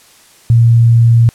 sine tone, 116.54 Hz, A#2, in tune, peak -4 dBFS, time 0.5-1.29 s, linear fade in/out 0 ms, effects white hiss -44 dBFS RMS until 1.34 s + low-pass 11000 Hz 12 dB/octave

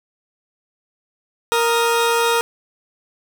20% pulse tone pair together, 466.2 / 1244.5 Hz, A#4 / D#6, 0 / 0 cents, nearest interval octave + perfect fourth, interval 1700 cents, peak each -11 / -18 dBFS, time 1.52-2.41 s, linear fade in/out 0 ms, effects 8-bit

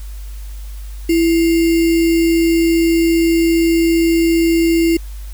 sine tone with sample-and-hold, 332.5 Hz, E4, 15 cents sharp, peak -10 dBFS, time 1.09-4.97 s, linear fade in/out 5 ms, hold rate 2450 Hz, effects added 50 Hz sine -26 dBFS peak until 5.33 s + white hiss -44 dBFS RMS until 5.33 s

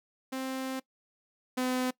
sawtooth tone pair in turn, 262.8 / 254.1 Hz, C4 / B3, +8 / +49 cents, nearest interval minor second, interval 59 cents, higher first, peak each -29 / -24 dBFS, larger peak second, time 0.32-0.8 / 1.57-1.91 s, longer first, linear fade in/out 10 ms, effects noise-tail reverb RT60 0.1 s tail -21 dB re dry

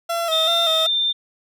30% pulse tone with vibrato, 659.3 Hz, E5, in tune, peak -18 dBFS, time 0.09-0.87 s, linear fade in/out 10 ms, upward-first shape square, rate 2.6 Hz, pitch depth 47 cents each way
sine tone with pitch glide, 3617 to 3588 Hz, A7 to A7, +47 to +33 cents, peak -17 dBFS, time 0.31-1.13 s, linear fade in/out 20 ms, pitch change -14 cents, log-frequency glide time 0.82-0.92 s
effects none

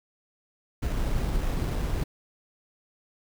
brown noise with sample-and-hold, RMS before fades -27 dBFS, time 0.82-2.04 s, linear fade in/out 10 ms, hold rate 4410 Hz, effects none

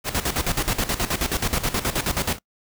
pink noise with tremolo, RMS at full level -22 dBFS, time 0.04-2.39 s, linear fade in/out 50 ms, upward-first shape square, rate 9.4 Hz, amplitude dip 75%, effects noise-tail reverb RT60 0.1 s tail -23 dB re dry

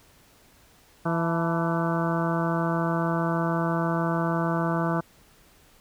harmonic tone with a mistuned harmonic, 166.4 Hz, E3, 17 cents sharp, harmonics 1 / 2 / 3 / 4 / 5 / 6 / 7 / 8 / 9, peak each -26 / -30 / -35 / -31 / -34 / -36 / -33 / -37 / -36 dBFS, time 1.05-5.01 s, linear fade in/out 10 ms, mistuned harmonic 5, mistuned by +89 cents, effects pink hiss -57 dBFS RMS until 5.8 s

